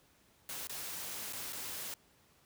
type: noise with dropouts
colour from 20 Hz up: white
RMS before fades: -42 dBFS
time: 0.49-1.94 s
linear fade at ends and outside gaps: 1 ms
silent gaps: 0.671-0.695 / 1.326-1.332 / 1.525-1.53 s
effects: pink hiss -67 dBFS RMS until 2.45 s + high-pass 60 Hz 12 dB/octave